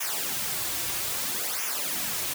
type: noise with flanger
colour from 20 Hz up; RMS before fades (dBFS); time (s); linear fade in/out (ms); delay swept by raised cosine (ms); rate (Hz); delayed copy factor
white; -30; 0-2.34; 10; 0.23 to 4.83; 0.61; -0.75
effects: none